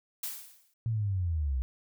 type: noise with exponential decay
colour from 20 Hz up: blue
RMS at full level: -33 dBFS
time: 0.23-0.74 s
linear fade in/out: 5 ms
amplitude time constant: 110 ms
type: linear sweep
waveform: sine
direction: down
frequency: 116.54 to 60.7 Hz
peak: -27 dBFS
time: 0.86-1.62 s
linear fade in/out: 0 ms
effects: none